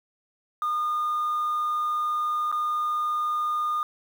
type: tone with dropouts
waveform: sine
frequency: 1219 Hz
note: D#6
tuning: 36 cents flat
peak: -22 dBFS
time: 0.62-3.83 s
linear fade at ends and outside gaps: 1 ms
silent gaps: 2.516-2.525 s
effects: tanh soft clip ceiling -20 dBFS + 8-bit